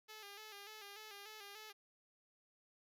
5% pulse tone with vibrato, 417.2 Hz, G#4, 8 cents sharp, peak -40 dBFS, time 0.08-1.73 s, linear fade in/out 20 ms, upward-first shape square, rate 3.4 Hz, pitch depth 61 cents each way, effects none

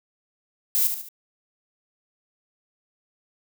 violet noise with echo, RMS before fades -21 dBFS, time 0.75-0.87 s, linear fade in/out 0 ms, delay 72 ms, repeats 3, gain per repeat -7 dB, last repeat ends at 1.086 s, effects none

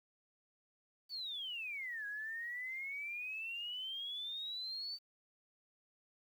sine exponential two-way sweep, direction down then up, 4597 to 1644 to 4597 Hz, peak -40 dBFS, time 1.09-4.99 s, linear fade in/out 50 ms, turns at 2.06 s, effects 11-bit

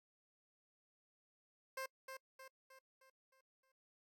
15% pulse tone with echo, 528 Hz, C5, 16 cents sharp, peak -36 dBFS, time 1.77-1.86 s, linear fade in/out 5 ms, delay 310 ms, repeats 6, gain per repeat -6 dB, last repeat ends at 3.72 s, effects noise-tail reverb RT60 0.1 s tail -24 dB re dry

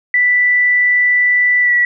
sine tone with pitch glide, 1975.5 to 1943.8 Hz, B6 to B6, 0 to -28 cents, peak -9 dBFS, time 0.14-1.85 s, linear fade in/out 2 ms, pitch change -28 cents, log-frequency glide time 1.61-1.74 s, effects none

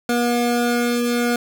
25% pulse tone pair together, 240 / 719.2 Hz, B3 / F#5, -49 / -49 cents, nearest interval octave + perfect fifth, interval 1900 cents, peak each -14 / -23 dBFS, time 0.09-1.36 s, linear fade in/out 2 ms, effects none

